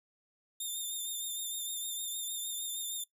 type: tone with vibrato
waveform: 10% pulse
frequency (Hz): 3615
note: A7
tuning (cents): +46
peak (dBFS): -29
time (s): 0.6-3.04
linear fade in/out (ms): 5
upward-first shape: triangle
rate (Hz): 6.5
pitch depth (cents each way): 43
effects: noise-tail reverb RT60 0.1 s tail -18 dB re dry